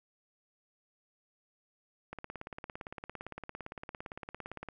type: click train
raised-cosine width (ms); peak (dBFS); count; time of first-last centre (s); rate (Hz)
0.5; -26; 46; 2.13-4.687; 17.6
effects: none